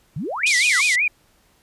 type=exponential two-way sweep; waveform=sine; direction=up then down; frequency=123.7 to 6460 to 1040 Hz; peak=-24 dBFS; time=0.16-0.81 s; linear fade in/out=5 ms; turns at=0.54 s
type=tone with vibrato; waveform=sine; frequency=2203 Hz; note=C#7; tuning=11 cents flat; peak=-16 dBFS; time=0.43-1.08 s; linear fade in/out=5 ms; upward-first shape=sine; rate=5.3 Hz; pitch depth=220 cents each way
type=band-pass noise; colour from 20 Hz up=pink; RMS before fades=-25 dBFS; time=0.46-0.96 s; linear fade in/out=10 ms; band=3200 to 9700 Hz; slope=48 dB/octave
effects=pink hiss -59 dBFS RMS until 1.62 s + resampled to 32000 Hz